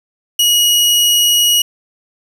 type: tone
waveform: sawtooth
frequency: 2902 Hz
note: F#7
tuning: 34 cents flat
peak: -6 dBFS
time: 0.39-1.62 s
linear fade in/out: 5 ms
effects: none